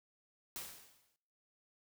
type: noise with exponential decay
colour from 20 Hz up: white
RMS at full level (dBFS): -42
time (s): 0.56-1.16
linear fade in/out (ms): 0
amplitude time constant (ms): 130
effects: noise-tail reverb RT60 0.9 s tail -25 dB re dry